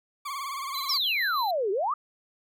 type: tone with vibrato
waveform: 40% pulse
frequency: 1108.7 Hz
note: C#6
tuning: in tune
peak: -31 dBFS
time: 0.25-0.98 s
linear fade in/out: 10 ms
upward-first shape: triangle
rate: 19 Hz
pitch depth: 110 cents each way
type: tone with tremolo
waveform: square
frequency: 4035 Hz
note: B7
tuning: 36 cents sharp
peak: -31 dBFS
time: 0.74-1.51 s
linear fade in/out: 5 ms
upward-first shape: triangle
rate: 6.5 Hz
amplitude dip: 50%
type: exponential two-way sweep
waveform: sine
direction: down then up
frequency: 5680 to 369.8 to 1276 Hz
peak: -24 dBFS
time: 0.89-1.94 s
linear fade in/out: 5 ms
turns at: 1.71 s
effects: none